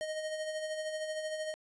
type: tone with tremolo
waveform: square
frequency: 622.3 Hz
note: D#5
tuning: in tune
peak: -34 dBFS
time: 0.01-1.54 s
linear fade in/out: 0 ms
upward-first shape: sine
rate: 13 Hz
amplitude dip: 45%
effects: resampled to 24000 Hz